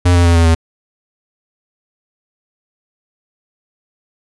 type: tone with pitch steps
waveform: square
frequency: 88.6 / 86.88 / 85.19 / 83.53 / 81.91 Hz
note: F2 / F2 / F2 / E2 / E2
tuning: +25 / -8 / -42 / +23 / -10 cents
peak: -8 dBFS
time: 0.05-0.55 s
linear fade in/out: 10 ms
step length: 100 ms
effects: resampled to 24000 Hz